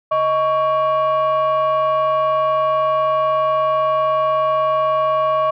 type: tone pair together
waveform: sine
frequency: 626.9 / 1117 Hz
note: D#5 / C#6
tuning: +13 / +13 cents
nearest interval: minor seventh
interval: 1000 cents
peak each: -15 dBFS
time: 0.11-5.51 s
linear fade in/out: 10 ms
effects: tanh soft clip ceiling -11 dBFS